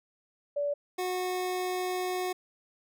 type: tone pair in turn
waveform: sine / 25% pulse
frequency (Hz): 577 / 365.8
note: D5 / F#4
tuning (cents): -31 / -20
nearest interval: minor sixth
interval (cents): 789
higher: first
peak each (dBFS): -27 / -26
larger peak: second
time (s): 0.56-0.74 / 0.98-2.33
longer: second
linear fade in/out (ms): 10
effects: none